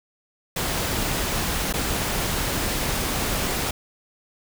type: noise with dropouts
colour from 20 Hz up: pink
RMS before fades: -25 dBFS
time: 0.56-3.71 s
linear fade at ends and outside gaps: 5 ms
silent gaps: 1.728-1.737 s
effects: none